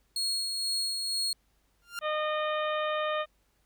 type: tone with tremolo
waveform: 35% pulse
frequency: 4303 Hz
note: C8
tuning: 48 cents sharp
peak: -26 dBFS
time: 0.16-1.33 s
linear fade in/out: 2 ms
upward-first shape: sine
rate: 2.1 Hz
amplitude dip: 35%
type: tone with exponential growth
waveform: sawtooth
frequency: 1396.9 Hz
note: F6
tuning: in tune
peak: -27 dBFS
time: 1.82-1.99 s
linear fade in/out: 1 ms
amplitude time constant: 36 ms
type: harmonic tone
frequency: 612 Hz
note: D#5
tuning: 29 cents flat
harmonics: 1 / 2 / 3 / 4 / 5 / 6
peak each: -30 / -32 / -38 / -41 / -42 / -43 dBFS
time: 2.01-3.26 s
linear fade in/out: 50 ms
effects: added 50 Hz sine -70 dBFS peak until 3.65 s + pink hiss -72 dBFS RMS until 3.65 s